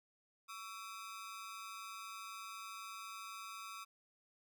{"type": "ring-modulated tone", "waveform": "sawtooth", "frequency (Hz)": 1230, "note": "D#6", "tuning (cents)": -20, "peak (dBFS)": -40, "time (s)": [0.48, 3.85], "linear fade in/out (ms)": 20, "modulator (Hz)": 102, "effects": []}